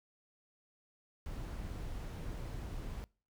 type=noise; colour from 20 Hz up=brown; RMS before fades=-42 dBFS; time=1.26-3.04 s; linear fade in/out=0 ms; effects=noise-tail reverb RT60 0.4 s tail -25 dB re dry